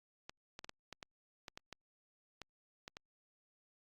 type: clicks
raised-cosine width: 0.2 ms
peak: -29 dBFS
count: 12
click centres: 0.295 / 0.591 / 0.645 / 0.694 / 0.927 / 1.028 / 1.482 / 1.575 / 1.727 / 2.417 / 2.879 / 2.969 s
effects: Opus 48 kbps